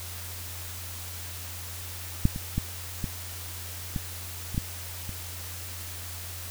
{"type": "clicks", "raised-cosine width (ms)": 5, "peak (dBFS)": [-7, -20, -13, -16, -16, -22, -13, -25], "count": 8, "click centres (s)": [2.254, 2.361, 2.58, 3.042, 3.962, 4.546, 4.579, 5.093], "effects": ["added 88 Hz sine -40 dBFS peak until 6.5 s", "white hiss -40 dBFS RMS until 6.5 s"]}